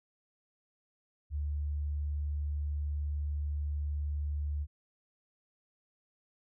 sine tone, 73.42 Hz, D2, in tune, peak -31 dBFS, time 1.3-4.67 s, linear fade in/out 50 ms, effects none

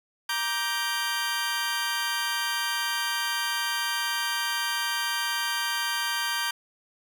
20% pulse chord, G minor, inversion first, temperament just, 940.8 / 1176 / 1568 Hz, Bb5 / D6 / G6, +16 / +2 / 0 cents, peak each -27 / -29 / -24 dBFS, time 0.29-6.51 s, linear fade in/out 5 ms, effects none

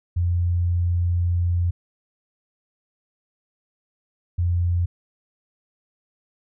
sine tone pair in turn, 87.31 / 87.31 Hz, F2 / F2, 0 / 0 cents, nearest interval unison, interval 0 cents, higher neither, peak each -18 dBFS, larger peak neither, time 0.16-1.71 / 4.38-4.86 s, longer first, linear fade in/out 10 ms, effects none

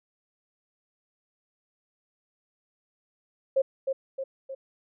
sine tone with echo, 536 Hz, C5, 42 cents sharp, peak -19 dBFS, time 3.56-3.62 s, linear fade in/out 10 ms, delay 310 ms, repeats 3, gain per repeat -5 dB, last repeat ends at 4.55 s, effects none

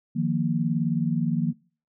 sine chord, Eb suspended second, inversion none, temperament just, 155.56 / 175.01 / 233.3 Hz, Eb3 / F3 / Bb3, 0 / +4 / +2 cents, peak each -26 dBFS, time 0.15-1.53 s, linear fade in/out 20 ms, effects noise-tail reverb RT60 0.4 s tail -23 dB re dry

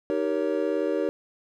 triangle chord, Eb dominant seventh, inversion none, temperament just, 311.1 / 388.9 / 466.7 / 560 Hz, Eb4 / G4 / Bb4 / Db5, 0 / -14 / +2 / +18 cents, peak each -27 dBFS, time 0.1-1.09 s, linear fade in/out 0 ms, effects none

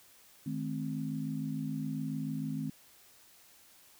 sine chord, A diminished, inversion second, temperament equal with one note detuned, 155.56 / 214.7 / 261.6 Hz, Eb3 / A3 / C4, 0 / -42 / 0 cents, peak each -37 / -39 / -37 dBFS, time 0.46-2.7 s, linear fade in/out 5 ms, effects white hiss -60 dBFS RMS until 3.99 s

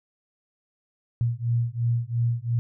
sine beating tone pair, 116.7 / 119.6 Hz, A#2 / A#2, +2 / +45 cents, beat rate 2.9 Hz, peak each -25 dBFS, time 1.21-2.59 s, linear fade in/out 0 ms, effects none

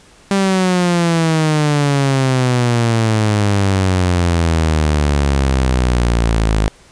sawtooth exponential sweep, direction down, 198.2 to 52.1 Hz, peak -8 dBFS, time 0.31-6.68 s, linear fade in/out 0 ms, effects pink hiss -46 dBFS RMS until 6.91 s + resampled to 22050 Hz

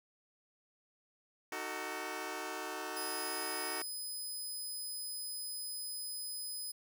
10% pulse chord, D# diminished, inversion none, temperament just, 311.1 / 373.4 / 448 Hz, D#4 / F#4 / A4, 0 / +16 / +31 cents, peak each -36 / -34 / -36 dBFS, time 1.52-3.82 s, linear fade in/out 2 ms
10% pulse tone, 5020 Hz, D#8, 15 cents sharp, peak -34 dBFS, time 2.96-6.72 s, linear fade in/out 10 ms
effects none

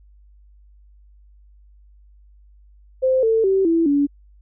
sine tone with pitch steps, 520 / 447.5 / 385.1 / 331.4 / 285.2 Hz, C5 / A4 / G4 / E4 / C#4, -11 / +29 / -31 / +9 / +49 cents, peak -14 dBFS, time 3.02-4.07 s, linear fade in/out 20 ms, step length 210 ms, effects added 50 Hz sine -47 dBFS peak until 4.41 s

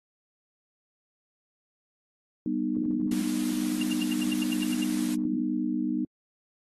sine chord, G augmented, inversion none, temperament just, 196 / 245 / 306.2 Hz, G3 / B3 / D#4, 0 / -14 / -28 cents, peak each -33 / -29 / -29 dBFS, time 2.46-6.05 s, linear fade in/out 2 ms
white noise, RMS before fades -39 dBFS, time 3.11-5.15 s, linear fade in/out 5 ms
sine tone bursts, 2794 Hz, F7, in tune, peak -30 dBFS, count 11, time 3.81-4.841 s, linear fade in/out 5 ms, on 21 ms, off 80 ms
effects AAC 32 kbps

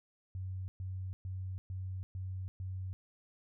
sine tone bursts, 93.7 Hz, F#2, 22 cents sharp, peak -37 dBFS, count 6, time 0.35-2.93 s, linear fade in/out 0 ms, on 330 ms, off 120 ms, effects none

